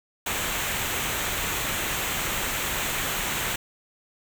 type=noise with comb filter; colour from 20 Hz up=pink; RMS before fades=-28 dBFS; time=0.26-3.56 s; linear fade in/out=5 ms; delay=0.2 ms; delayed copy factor=-0.55; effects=none